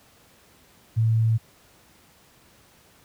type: tone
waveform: sine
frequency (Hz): 112.5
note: A2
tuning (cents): +39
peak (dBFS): -17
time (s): 0.96-1.38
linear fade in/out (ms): 20
effects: pink hiss -56 dBFS RMS until 3.04 s + high-pass 60 Hz 12 dB/octave